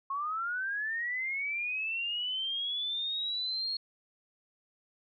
sine linear sweep, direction up, 1078 to 4300 Hz, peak -31 dBFS, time 0.1-3.77 s, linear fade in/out 5 ms, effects none

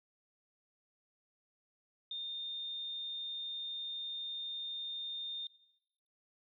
sine tone, 3636 Hz, A#7, 44 cents flat, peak -38 dBFS, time 2.11-5.47 s, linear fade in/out 2 ms, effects noise-tail reverb RT60 0.9 s tail -18 dB re dry

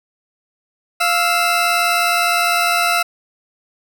20% pulse tone pair together, 698 / 1316.4 Hz, F5 / E6, -1 / -3 cents, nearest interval major seventh, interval 1098 cents, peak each -12 dBFS, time 1-3.03 s, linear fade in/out 10 ms, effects none

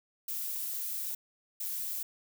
violet noise bursts at uneven times, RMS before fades -36 dBFS, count 2, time 0.28-1.15 / 1.6-2.03 s, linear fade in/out 5 ms, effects none

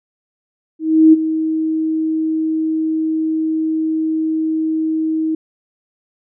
sine tone with ADSR envelope, 317.2 Hz, D#4, 33 cents sharp, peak -3 dBFS, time 0.79-5.35 s, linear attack 340 ms, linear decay 22 ms, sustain -12 dB, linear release 4 ms, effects none

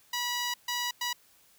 10% pulse tone bursts at uneven times, 973 Hz, B5, 26 cents flat, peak -21 dBFS, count 3, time 0.13-0.54 / 0.68-0.91 / 1.01-1.13 s, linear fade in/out 5 ms, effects white hiss -62 dBFS RMS until 1.58 s

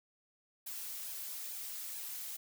blue noise with flanger, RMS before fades -43 dBFS, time 0.66-2.37 s, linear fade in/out 10 ms, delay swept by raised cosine 1.2 to 4.1 ms, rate 2.3 Hz, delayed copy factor +0.6, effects none

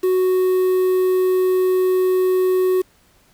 triangle tone with quantisation, 370 Hz, F#4, in tune, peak -12 dBFS, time 0.03-2.82 s, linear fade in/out 10 ms, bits 6, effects pink hiss -56 dBFS RMS until 3.33 s

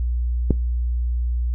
click, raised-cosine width 3 ms, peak -4 dBFS, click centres 0.507 s, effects noise-tail reverb RT60 0.2 s tail -21 dB re dry + added 60 Hz sine -19 dBFS peak until 1.54 s

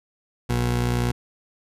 20% pulse tone pair together, 60.3 / 120.6 Hz, B1 / B2, -41 / -41 cents, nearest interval octave, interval 1200 cents, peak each -20 dBFS, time 0.49-1.12 s, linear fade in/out 10 ms, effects resampled to 32000 Hz

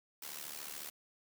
white noise with amplitude modulation, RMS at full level -42 dBFS, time 0.22-0.9 s, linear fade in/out 5 ms, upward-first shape sine, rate 73.8 Hz, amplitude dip 75%, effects high-pass 150 Hz 12 dB/octave

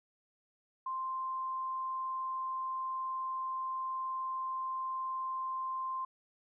sine tone, 1046.5 Hz, C6, in tune, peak -34 dBFS, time 0.86-6.05 s, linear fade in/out 5 ms, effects none

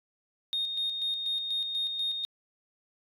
sine tone with tremolo, 3696 Hz, A#7, 16 cents flat, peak -26 dBFS, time 0.53-2.25 s, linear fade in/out 0 ms, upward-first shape square, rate 4.1 Hz, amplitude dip 45%, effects tanh soft clip ceiling -24 dBFS

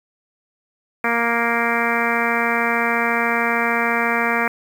harmonic tone, 233.7 Hz, A#3, 5 cents sharp, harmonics 1 / 2 / 3 / 4 / 5 / 6 / 7 / 8 / 9 / 10, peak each -26 / -26 / -26 / -26 / -26 / -26 / -26 / -26 / -26 / -26 dBFS, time 1.04-4.48 s, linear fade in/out 2 ms, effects 7-bit

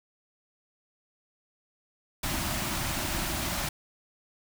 pink band-stop noise, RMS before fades -31 dBFS, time 2.23-3.69 s, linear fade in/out 5 ms, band 370 to 560 Hz, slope 96 dB/octave, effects none

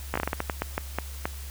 slowing click train, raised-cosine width 0.5 ms, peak -11 dBFS, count 13, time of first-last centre 0.14-1.255 s, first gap 15 ms, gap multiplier 1.3, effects added 69 Hz sine -36 dBFS peak until 1.5 s + white hiss -45 dBFS RMS until 1.5 s

